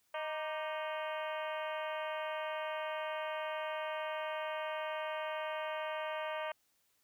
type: harmonic tone with a mistuned harmonic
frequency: 311.1 Hz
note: D#4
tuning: in tune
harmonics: 2 / 3 / 4 / 5 / 6 / 7 / 8 / 9 / 10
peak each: -39 / -43 / -45 / -47 / -49 / -50 / -51 / -52 / -53 dBFS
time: 0.14-6.52 s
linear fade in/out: 5 ms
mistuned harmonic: 4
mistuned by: -83 cents
effects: white hiss -75 dBFS RMS until 7.03 s